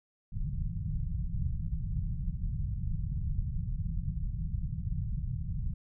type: low-pass noise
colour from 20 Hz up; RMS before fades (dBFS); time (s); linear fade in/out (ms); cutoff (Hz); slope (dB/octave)
pink; -33; 0.32-5.74; 10; 170; 48
effects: none